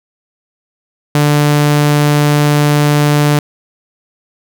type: tone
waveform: sawtooth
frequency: 147.3 Hz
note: D3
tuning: 6 cents sharp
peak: -4 dBFS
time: 1.15-3.39 s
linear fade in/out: 2 ms
effects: none